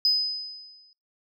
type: tone with exponential decay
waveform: sine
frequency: 5020 Hz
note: D#8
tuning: 15 cents sharp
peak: -16 dBFS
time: 0.05-0.93 s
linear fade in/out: 1 ms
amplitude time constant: 190 ms
effects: noise-tail reverb RT60 0.3 s tail -22 dB re dry + tanh soft clip ceiling -13 dBFS